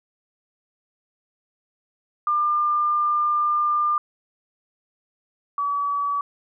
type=tone pair in turn; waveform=sine; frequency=1199 / 1142.6 Hz; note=D6 / D6; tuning=+36 / -48 cents; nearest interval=minor second; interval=84 cents; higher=first; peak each=-18 / -21 dBFS; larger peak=first; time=2.27-3.98 / 5.58-6.21 s; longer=first; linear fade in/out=2 ms; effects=none